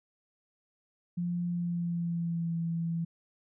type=tone with pitch glide; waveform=sine; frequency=174.61 to 166.82 Hz; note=F3 to E3; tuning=0 to +21 cents; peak=-29 dBFS; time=1.17-3.05 s; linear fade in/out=10 ms; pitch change=-79 cents; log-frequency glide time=1.47-2.55 s; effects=none